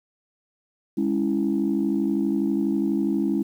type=chord; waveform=sine; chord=C# minor; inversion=second; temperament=equal with one note detuned; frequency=205.4 / 277.2 / 329.6 Hz; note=G#3 / C#4 / E4; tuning=-19 / 0 / 0 cents; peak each=-24 / -24 / -24 dBFS; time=0.97-3.43 s; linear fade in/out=10 ms; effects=tanh soft clip ceiling -13 dBFS + 9-bit